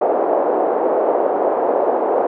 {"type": "band-pass noise", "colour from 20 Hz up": "white", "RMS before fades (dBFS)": -17, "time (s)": [0.01, 2.27], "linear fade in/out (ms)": 5, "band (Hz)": [380, 700], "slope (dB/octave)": 24, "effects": []}